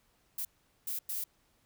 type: noise bursts at uneven times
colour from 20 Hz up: violet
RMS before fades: -36 dBFS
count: 3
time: 0.38-0.45 / 0.87-0.99 / 1.09-1.24 s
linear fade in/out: 5 ms
effects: pink hiss -71 dBFS RMS until 1.65 s